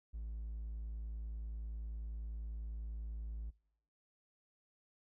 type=tone; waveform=triangle; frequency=55.1 Hz; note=A1; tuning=3 cents sharp; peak=-38 dBFS; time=0.13-3.51 s; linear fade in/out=20 ms; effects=noise-tail reverb RT60 0.7 s tail -25 dB re dry + tanh soft clip ceiling -34 dBFS